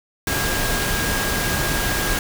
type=tone in noise; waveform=sine; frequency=1627 Hz; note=G#6; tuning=36 cents flat; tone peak=-27 dBFS; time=0.27-2.19 s; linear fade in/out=2 ms; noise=pink; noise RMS=-22 dBFS; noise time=0.27-2.19 s; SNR=-8 dB; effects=none